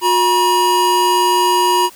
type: tone pair together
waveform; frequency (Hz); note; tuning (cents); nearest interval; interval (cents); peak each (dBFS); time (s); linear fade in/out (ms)
square; 360 / 961; F#4 / B5; -47 / -48; octave + perfect fourth; 1699; -18 / -13; 0.01-1.9; 50
effects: white hiss -42 dBFS RMS until 1.95 s